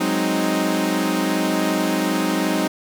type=chord; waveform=sawtooth; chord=Ab dominant seventh; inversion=third; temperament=equal; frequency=185 / 207.7 / 261.6 / 311.1 Hz; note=Gb3 / Ab3 / C4 / Eb4; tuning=0 / 0 / 0 / 0 cents; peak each=-21 / -22 / -21 / -18 dBFS; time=0-2.68 s; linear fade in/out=10 ms; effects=none